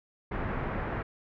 pink low-pass noise, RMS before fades -33 dBFS, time 0.31-1.03 s, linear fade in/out 10 ms, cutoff 1900 Hz, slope 24 dB/octave, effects none

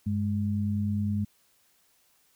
sine tone pair together, 98 / 207.7 Hz, G2 / G#3, 0 / 0 cents, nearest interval octave + minor second, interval 1300 cents, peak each -28 dBFS, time 0.06-1.25 s, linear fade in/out 10 ms, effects white hiss -66 dBFS RMS until 2.35 s

